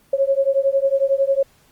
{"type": "beating tone pair", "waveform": "sine", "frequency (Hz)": [541, 552], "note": ["C#5", "C#5"], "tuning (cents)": [-42, -7], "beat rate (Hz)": 11, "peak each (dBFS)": -18, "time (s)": [0.13, 1.43], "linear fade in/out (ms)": 5, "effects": ["pink hiss -56 dBFS RMS until 1.71 s", "Opus 24 kbps"]}